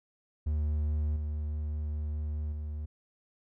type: tone with level steps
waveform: triangle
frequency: 75.4 Hz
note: D2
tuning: 46 cents sharp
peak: -25 / -29 / -32 dBFS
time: 0.46-2.86 s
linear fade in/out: 10 ms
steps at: 1.16 / 2.52 s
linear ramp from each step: 5 ms
effects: none

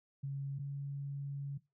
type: tone pair in turn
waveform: sine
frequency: 138.59 / 140.36 Hz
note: C#3 / C#3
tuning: 0 / +22 cents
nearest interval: unison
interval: 22 cents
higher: second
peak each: -36 / -37 dBFS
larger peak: first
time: 0.23-0.59 / 0.59-1.58 s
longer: second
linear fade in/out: 10 ms
effects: noise-tail reverb RT60 0.2 s tail -17 dB re dry

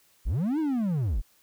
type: linear two-way sweep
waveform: triangle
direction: up then down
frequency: 30.18 to 325.6 to 30.18 Hz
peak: -22 dBFS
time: 0.25-1.22 s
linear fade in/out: 20 ms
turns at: 0.59 s
effects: white hiss -63 dBFS RMS until 1.42 s

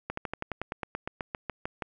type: slowing click train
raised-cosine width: 0.5 ms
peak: -17 dBFS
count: 16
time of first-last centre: 0.1-1.822 s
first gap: 74 ms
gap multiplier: 1.06
effects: none

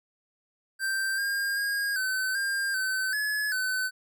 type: tone with pitch steps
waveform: square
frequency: 1567 / 1610 / 1629 / 1525 / 1600 / 1529 / 1702 / 1516 Hz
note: G6 / G6 / G#6 / G6 / G6 / G6 / G#6 / F#6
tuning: -1 / +46 / -34 / -48 / +35 / -44 / +42 / +42 cents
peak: -27 dBFS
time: 0.79-3.91 s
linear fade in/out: 50 ms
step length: 390 ms
effects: none

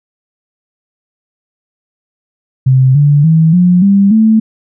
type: tone with pitch steps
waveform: sine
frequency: 130.81 / 145.14 / 161.05 / 178.69 / 198.27 / 220 Hz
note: C3 / D3 / E3 / F3 / G3 / A3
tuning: 0 / -20 / -40 / +40 / +20 / 0 cents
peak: -4 dBFS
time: 2.66-4.4 s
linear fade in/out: 10 ms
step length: 290 ms
effects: none

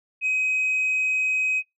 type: tone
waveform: sine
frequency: 2527 Hz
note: D#7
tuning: 26 cents sharp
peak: -18 dBFS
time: 0.21-1.63 s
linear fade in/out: 50 ms
effects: noise-tail reverb RT60 0.2 s tail -25 dB re dry + tanh soft clip ceiling -18 dBFS

